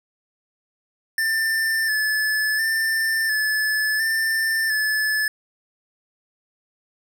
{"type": "tone with vibrato", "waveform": "square", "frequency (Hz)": 1758, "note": "A6", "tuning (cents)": -2, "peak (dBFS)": -20, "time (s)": [1.18, 5.28], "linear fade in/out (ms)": 2, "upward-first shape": "square", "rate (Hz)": 0.71, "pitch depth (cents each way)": 29, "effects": []}